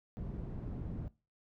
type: low-pass noise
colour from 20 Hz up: white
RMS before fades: -41 dBFS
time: 0.17-1.08 s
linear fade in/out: 0 ms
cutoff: 170 Hz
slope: 12 dB/octave
effects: noise-tail reverb RT60 0.3 s tail -20 dB re dry